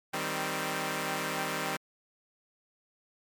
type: chord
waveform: 5% pulse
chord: C minor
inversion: first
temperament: equal with one note detuned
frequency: 155.56 / 195.43 / 261.6 Hz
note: Eb3 / G3 / C4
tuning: 0 / -5 / 0 cents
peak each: -24 dBFS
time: 0.13-1.77 s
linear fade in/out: 10 ms
effects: MP3 96 kbps